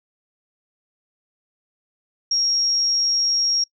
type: tone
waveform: sine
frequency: 5588 Hz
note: F8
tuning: in tune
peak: -17 dBFS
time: 2.31-3.64 s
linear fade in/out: 5 ms
effects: noise-tail reverb RT60 0.1 s tail -26 dB re dry